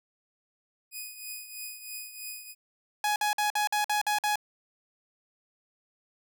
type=tone with tremolo; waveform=5% pulse; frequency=2489 Hz; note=D#7; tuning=in tune; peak=-26 dBFS; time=0.91-2.55 s; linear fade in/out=50 ms; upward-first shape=triangle; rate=3.1 Hz; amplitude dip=70%
type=tone bursts; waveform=sawtooth; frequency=837 Hz; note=G#5; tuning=13 cents sharp; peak=-21 dBFS; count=8; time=3.04-4.357 s; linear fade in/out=2 ms; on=120 ms; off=51 ms
effects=none